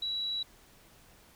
sine tone, 3911 Hz, B7, 18 cents flat, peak -31 dBFS, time 0.02-0.43 s, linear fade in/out 5 ms, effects pink hiss -59 dBFS RMS until 1.35 s

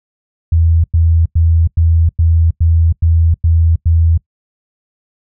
sine tone bursts, 82.41 Hz, E2, in tune, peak -7 dBFS, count 9, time 0.52-4.176 s, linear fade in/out 5 ms, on 320 ms, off 97 ms, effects noise-tail reverb RT60 0.1 s tail -23 dB re dry

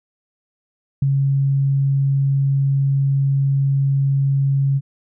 sine tone with ADSR envelope, 137.7 Hz, C#3, 11 cents flat, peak -11 dBFS, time 1.02-4.81 s, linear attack 5 ms, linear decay 12 ms, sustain -3 dB, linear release 43 ms, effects none

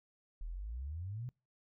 sine exponential sweep, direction up, 37.04 to 129.7 Hz, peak -39 dBFS, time 0.41-1.29 s, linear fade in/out 0 ms, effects noise-tail reverb RT60 0.3 s tail -26 dB re dry

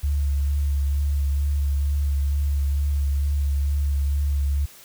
sine tone with vibrato, 71 Hz, C#2, 42 cents sharp, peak -19 dBFS, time 0.03-4.66 s, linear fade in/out 10 ms, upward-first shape sine, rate 2.2 Hz, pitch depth 22 cents each way, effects white hiss -47 dBFS RMS until 4.84 s

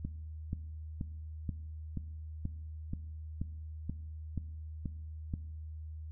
click train, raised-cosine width 5 ms, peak -23 dBFS, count 12, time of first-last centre 0.05-5.338 s, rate 2.08 Hz, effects noise-tail reverb RT60 1.0 s tail -18 dB re dry + added 78 Hz sine -41 dBFS peak until 6.11 s

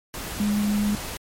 sine tone in noise, 207.2 Hz, G#3, 4 cents flat, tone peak -20 dBFS, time 0.4-0.95 s, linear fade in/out 0 ms, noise pink, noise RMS -33 dBFS, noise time 0.14-1.17 s, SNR +10 dB, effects MP3 64 kbps

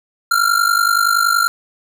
square ring-modulated tone, 1385 Hz, F6, 15 cents flat, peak -10 dBFS, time 0.31-1.48 s, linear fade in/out 0 ms, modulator 25.3 Hz, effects none

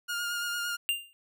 sawtooth tone with vibrato, 1418 Hz, F6, 26 cents sharp, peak -27 dBFS, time 0.08-0.77 s, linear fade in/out 20 ms, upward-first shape sine, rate 8.8 Hz, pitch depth 21 cents each way
square tone with exponential decay, 2794 Hz, F7, in tune, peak -23 dBFS, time 0.89-1.13 s, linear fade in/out 0 ms, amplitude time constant 52 ms
effects none

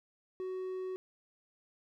triangle tone, 372.7 Hz, F#4, 13 cents sharp, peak -34 dBFS, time 0.4-0.96 s, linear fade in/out 0 ms, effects none

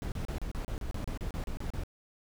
brown noise bursts, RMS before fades -35 dBFS, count 14, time 0.02-1.835 s, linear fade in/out 0 ms, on 99 ms, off 33 ms, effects none

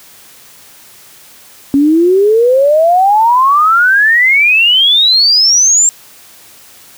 sine exponential sweep, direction up, 273.6 to 7520 Hz, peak -5 dBFS, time 1.74-5.89 s, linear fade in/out 0 ms, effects white hiss -39 dBFS RMS until 6.97 s + high-pass 60 Hz 12 dB/octave

